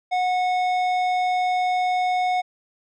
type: tone with tanh clipping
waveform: sine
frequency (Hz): 731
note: F#5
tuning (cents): -21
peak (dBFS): -21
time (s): 0.11-2.42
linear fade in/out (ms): 20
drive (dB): 12
effects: none